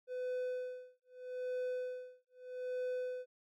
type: tone with tremolo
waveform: triangle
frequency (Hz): 503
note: B4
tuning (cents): +32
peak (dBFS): -33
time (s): 0.07-3.26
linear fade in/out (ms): 50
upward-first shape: sine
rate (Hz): 0.8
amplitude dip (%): 100
effects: none